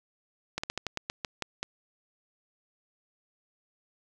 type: slowing click train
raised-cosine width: 0.2 ms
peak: -14 dBFS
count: 10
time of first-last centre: 0.58-1.63 s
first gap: 55 ms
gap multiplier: 1.18
effects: none